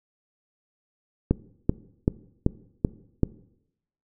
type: click train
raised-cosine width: 3 ms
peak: -6 dBFS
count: 6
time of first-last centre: 1.31-3.233 s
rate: 2.6 Hz
effects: noise-tail reverb RT60 0.8 s tail -20 dB re dry